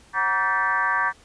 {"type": "tone with frequency modulation", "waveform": "sine", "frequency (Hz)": 1357, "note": "E6", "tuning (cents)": 50, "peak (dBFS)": -19, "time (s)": [0.13, 1.13], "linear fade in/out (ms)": 50, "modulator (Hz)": 204, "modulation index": 2.3, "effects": ["pink hiss -53 dBFS RMS until 1.24 s", "resampled to 22050 Hz"]}